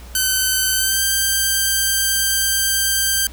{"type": "tone with pitch glide", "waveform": "5% pulse", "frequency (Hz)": [1527, 1572.7], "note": ["G6", "G6"], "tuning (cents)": [-46, 5], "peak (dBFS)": -5, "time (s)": [0.15, 3.27], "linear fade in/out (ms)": 2, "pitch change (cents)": 51, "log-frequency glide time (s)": [0.74, 1.03], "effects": ["added 60 Hz sine -35 dBFS peak until 3.32 s", "pink hiss -43 dBFS RMS until 3.32 s"]}